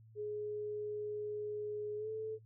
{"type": "tone with pitch glide", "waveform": "sine", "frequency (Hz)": [419.8, 437.4], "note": ["G#4", "A4"], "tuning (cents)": [19, -10], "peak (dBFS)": -37, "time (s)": [0.15, 2.39], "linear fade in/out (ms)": 50, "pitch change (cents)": 71, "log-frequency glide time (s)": [1.97, 2.09], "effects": ["noise-tail reverb RT60 0.1 s tail -20 dB re dry", "added 111 Hz sine -57 dBFS peak until 2.45 s"]}